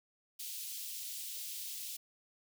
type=high-pass noise; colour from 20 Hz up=white; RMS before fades=-43 dBFS; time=0.39-1.97 s; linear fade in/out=10 ms; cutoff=2900 Hz; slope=24 dB/octave; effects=none